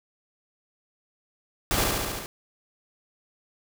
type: noise with echo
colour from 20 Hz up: pink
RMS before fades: -25 dBFS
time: 1.71-1.84 s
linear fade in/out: 0 ms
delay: 70 ms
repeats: 6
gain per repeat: -2 dB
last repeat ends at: 2.26 s
effects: none